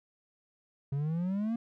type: exponential sweep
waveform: triangle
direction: up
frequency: 135.8 to 236.7 Hz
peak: -27 dBFS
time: 0.92-1.56 s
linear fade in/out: 5 ms
effects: none